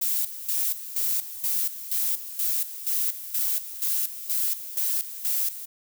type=noise with tremolo; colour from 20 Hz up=violet; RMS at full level=-25 dBFS; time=0.01-5.66 s; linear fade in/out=10 ms; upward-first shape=square; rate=2.1 Hz; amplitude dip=75%; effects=none